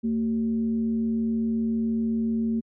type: tone with frequency modulation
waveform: sine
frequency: 226.8 Hz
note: A#3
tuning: 47 cents flat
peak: -22 dBFS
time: 0.03-2.61 s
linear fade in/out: 20 ms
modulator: 156 Hz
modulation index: 0.35
effects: high-pass 100 Hz 12 dB/octave